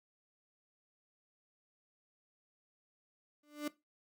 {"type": "tone with exponential growth", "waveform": "35% pulse", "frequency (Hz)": 295.9, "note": "D4", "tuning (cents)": 13, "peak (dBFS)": -31, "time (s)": [3.43, 3.68], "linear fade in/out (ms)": 5, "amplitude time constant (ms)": 54, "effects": ["noise-tail reverb RT60 0.2 s tail -17 dB re dry"]}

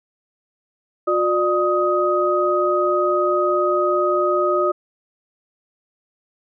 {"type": "tone cluster", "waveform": "sine", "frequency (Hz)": [359.7, 597, 1255], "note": ["F#4", "D5", "D#6"], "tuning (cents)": [-49, 28, 15], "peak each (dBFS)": -20, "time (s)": [1.07, 4.72], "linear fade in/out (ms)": 10, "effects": []}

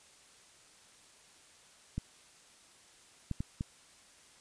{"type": "clicks", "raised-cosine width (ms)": 5, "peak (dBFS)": -22, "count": 4, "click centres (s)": [1.98, 3.313, 3.405, 3.609], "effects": ["white hiss -60 dBFS RMS until 4.4 s", "resampled to 22050 Hz"]}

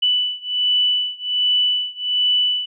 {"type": "beating tone pair", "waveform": "sine", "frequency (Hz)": [2976, 2977.3], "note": ["F#7", "F#7"], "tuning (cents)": [9, 10], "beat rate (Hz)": 1.3, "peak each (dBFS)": [-19, -20], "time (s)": [0.02, 2.66], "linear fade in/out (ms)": 10, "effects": []}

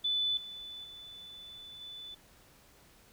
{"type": "tone with level steps", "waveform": "sine", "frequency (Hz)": 3492, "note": "A7", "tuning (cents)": -14, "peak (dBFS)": [-28, -42, -46, -43], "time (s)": [0.04, 2.15], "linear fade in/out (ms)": 10, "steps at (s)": [0.37, 0.84, 1.81], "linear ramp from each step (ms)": 2, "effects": ["pink hiss -61 dBFS RMS until 3.12 s"]}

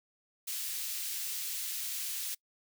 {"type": "high-pass noise", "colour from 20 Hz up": "white", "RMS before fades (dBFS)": -37, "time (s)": [0.47, 2.35], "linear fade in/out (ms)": 10, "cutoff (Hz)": 2700, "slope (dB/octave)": 12, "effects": ["noise-tail reverb RT60 0.1 s tail -25 dB re dry"]}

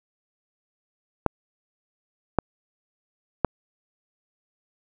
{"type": "clicks", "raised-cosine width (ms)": 1, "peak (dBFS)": -4, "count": 3, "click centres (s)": [1.263, 2.387, 3.447], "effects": []}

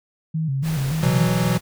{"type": "tone with vibrato", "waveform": "sine", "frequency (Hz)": 146.83, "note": "D3", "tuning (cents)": 0, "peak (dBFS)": -20, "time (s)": [0.34, 1.26], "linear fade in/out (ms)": 10, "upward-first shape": "square", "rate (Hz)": 3.5, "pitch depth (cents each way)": 140}
{"type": "noise", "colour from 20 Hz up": "pink", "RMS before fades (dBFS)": -33, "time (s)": [0.62, 1.61], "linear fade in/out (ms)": 50}
{"type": "chord", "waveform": "square", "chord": "B suspended fourth", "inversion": "none", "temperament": "equal", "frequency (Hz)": [123.47, 164.81, 185], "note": ["B2", "E3", "F#3"], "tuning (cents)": [0, 0, 0], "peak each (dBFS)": -23, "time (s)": [1.02, 1.58], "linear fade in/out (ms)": 10}
{"effects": []}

